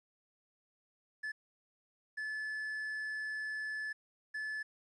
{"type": "tone bursts at uneven times", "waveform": "triangle", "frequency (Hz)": 1730, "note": "A6", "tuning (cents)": -30, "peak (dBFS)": -35, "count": 3, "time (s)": [[1.23, 1.32], [2.17, 3.93], [4.34, 4.63]], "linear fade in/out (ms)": 10, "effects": ["resampled to 24000 Hz", "12-bit"]}